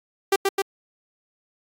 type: tone with echo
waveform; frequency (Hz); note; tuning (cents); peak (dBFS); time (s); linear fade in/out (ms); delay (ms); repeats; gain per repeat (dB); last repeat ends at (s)
sawtooth; 392; G4; 0; -12; 0.32-0.36; 5; 130; 2; -2; 0.62
effects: AAC 48 kbps